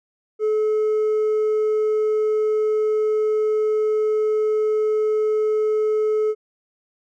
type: tone with hard clipping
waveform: triangle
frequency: 430 Hz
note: A4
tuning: 40 cents flat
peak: -16 dBFS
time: 0.39-6.35 s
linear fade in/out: 50 ms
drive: 1 dB
effects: none